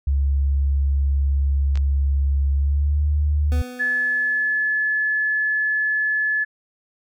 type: tone with pitch glide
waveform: sine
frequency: 69.4 to 73.95 Hz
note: C#2 to D2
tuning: +3 to +13 cents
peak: -16 dBFS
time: 0.07-3.62 s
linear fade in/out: 5 ms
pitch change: +110 cents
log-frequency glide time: 2.54-3.03 s
type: clicks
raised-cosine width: 0.2 ms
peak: -19 dBFS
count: 2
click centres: 1.756 / 1.774 s
type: tone with exponential decay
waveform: 25% pulse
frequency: 249.2 Hz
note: B3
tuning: 16 cents sharp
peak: -25 dBFS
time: 3.52-5.32 s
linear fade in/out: 0 ms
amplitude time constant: 390 ms
type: tone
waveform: sine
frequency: 1720 Hz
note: A6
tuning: 40 cents flat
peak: -18 dBFS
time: 3.79-6.45 s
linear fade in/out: 20 ms
effects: none